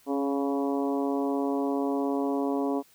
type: harmonic tone with a mistuned harmonic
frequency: 140.1 Hz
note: C#3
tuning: 19 cents sharp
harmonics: 2 / 3 / 4 / 5 / 6 / 7 / 8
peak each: -27 / -31 / -36 / -35 / -41 / -38 / -44 dBFS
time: 0.06-2.83 s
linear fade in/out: 50 ms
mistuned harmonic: 2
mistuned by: -18 cents
effects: white hiss -60 dBFS RMS until 2.94 s